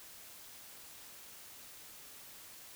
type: silence
effects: white hiss -53 dBFS RMS until 2.75 s